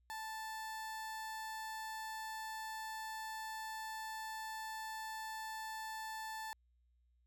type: tone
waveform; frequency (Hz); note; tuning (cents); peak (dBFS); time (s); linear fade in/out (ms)
30% pulse; 880; A5; 0; -40; 0.1-6.53; 0
effects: added 60 Hz sine -70 dBFS peak until 7.26 s